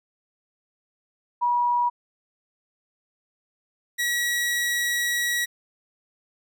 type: tone pair in turn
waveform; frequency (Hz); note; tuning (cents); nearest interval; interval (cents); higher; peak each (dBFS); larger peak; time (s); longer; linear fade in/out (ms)
sine / sawtooth; 966 / 1920.9; B5 / B6; -39 / -49; octave; 1190; second; -19; neither; 1.41-1.9 / 3.98-5.46; second; 20
effects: none